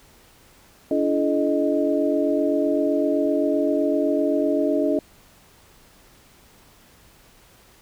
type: tone cluster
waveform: sine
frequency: 287.3 / 335.1 / 427.7 / 620 Hz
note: D4 / E4 / A4 / D#5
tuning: -38 / +29 / -49 / -6 cents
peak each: -22 / -25 / -26 / -23 dBFS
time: 0.91-4.99 s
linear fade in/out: 2 ms
effects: pink hiss -53 dBFS RMS until 7.81 s